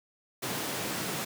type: high-pass noise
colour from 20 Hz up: pink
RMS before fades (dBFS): -34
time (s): 0.42-1.25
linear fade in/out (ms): 10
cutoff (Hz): 130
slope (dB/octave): 24
effects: none